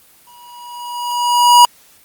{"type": "tone with exponential growth", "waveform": "square", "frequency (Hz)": 966, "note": "B5", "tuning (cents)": -39, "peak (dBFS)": -3, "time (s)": [0.27, 1.65], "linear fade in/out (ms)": 1, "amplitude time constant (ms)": 300, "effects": ["white hiss -48 dBFS RMS until 2.04 s", "Opus 24 kbps"]}